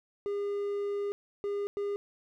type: tone bursts at uneven times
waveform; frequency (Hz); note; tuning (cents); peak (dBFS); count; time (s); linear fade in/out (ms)
triangle; 405.5; G#4; -41; -28; 3; 0.26-1.12 / 1.44-1.67 / 1.77-1.96; 0
effects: none